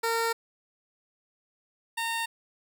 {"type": "tone pair in turn", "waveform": "15% pulse", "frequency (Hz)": [458.2, 916.4], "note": ["A#4", "A#5"], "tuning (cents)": [-30, -30], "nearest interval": "octave", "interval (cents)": 1200, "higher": "second", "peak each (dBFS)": [-19, -22], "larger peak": "first", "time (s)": [[0.03, 0.33], [1.97, 2.26]], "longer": "first", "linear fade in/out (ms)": 10, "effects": []}